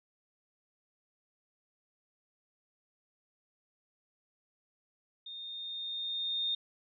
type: tone with level ramp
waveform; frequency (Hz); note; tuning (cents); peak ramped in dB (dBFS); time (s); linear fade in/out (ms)
sine; 3659; A#7; -33; -42 to -29; 5.26-6.55; 5
effects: none